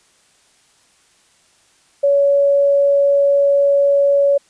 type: tone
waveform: sine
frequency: 563 Hz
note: C#5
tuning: 27 cents sharp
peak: -10 dBFS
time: 2.03-4.38 s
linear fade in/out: 10 ms
effects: white hiss -55 dBFS RMS until 4.49 s + resampled to 22050 Hz